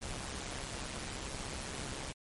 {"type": "noise with amplitude modulation", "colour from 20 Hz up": "pink", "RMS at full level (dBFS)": -38, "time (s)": [0.01, 2.13], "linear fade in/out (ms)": 20, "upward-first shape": "sine", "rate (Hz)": 134, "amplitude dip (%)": 70, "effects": ["MP3 48 kbps"]}